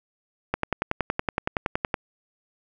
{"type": "click train", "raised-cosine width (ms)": 0.5, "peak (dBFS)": -8, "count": 16, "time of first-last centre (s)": [0.54, 1.942], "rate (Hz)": 10.7, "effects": []}